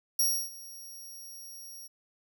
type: tone with ADSR envelope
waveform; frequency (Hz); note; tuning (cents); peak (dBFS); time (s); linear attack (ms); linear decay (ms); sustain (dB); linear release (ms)
15% pulse; 5630; F8; +13; -17; 0.19-1.88; 4; 300; -21; 19
effects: none